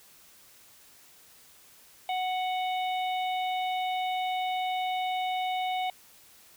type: harmonic tone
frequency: 740 Hz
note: F#5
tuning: in tune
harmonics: 1 / 3 / 4 / 5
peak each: -28 / -38 / -41 / -41 dBFS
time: 2.09-5.9 s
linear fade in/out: 2 ms
effects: white hiss -56 dBFS RMS until 6.56 s